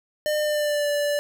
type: tone with pitch glide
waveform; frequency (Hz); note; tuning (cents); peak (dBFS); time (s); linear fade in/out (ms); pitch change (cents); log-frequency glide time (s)
square; 604 to 583.1; D5 to D5; +48 to -13; -22; 0.26-1.19; 0; -61; 0.39-0.89
effects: none